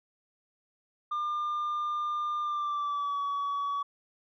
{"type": "tone with pitch glide", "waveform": "sine", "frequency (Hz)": [1200, 1133.3], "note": ["D6", "C#6"], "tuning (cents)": [37, 38], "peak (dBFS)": -26, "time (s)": [1.11, 3.83], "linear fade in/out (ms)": 10, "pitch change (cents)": -99, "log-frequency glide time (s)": [2.42, 3.21], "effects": ["tanh soft clip ceiling -28 dBFS"]}